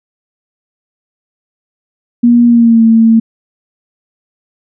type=tone with pitch glide; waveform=sine; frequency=238.5 to 225.8 Hz; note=A#3 to A3; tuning=+40 to +45 cents; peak=-3 dBFS; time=2.23-3.2 s; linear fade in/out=10 ms; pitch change=-95 cents; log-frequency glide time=2.46-2.83 s; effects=none